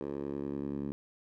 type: tone with band-pass filter sweep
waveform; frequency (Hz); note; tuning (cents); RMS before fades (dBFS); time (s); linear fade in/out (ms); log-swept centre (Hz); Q
10% pulse; 70.5; C#2; +30; -37; 0.01-0.92; 0; 430 to 240; 1.7
effects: none